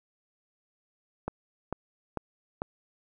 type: click train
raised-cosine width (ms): 1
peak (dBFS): -17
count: 4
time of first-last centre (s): 1.28-2.619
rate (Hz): 2.24
effects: none